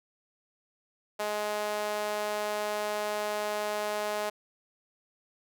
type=tone with high-pass filter; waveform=sawtooth; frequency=209.7 Hz; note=G#3; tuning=17 cents sharp; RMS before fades=-32 dBFS; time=1.19-4.3 s; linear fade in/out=10 ms; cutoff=610 Hz; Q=2; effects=none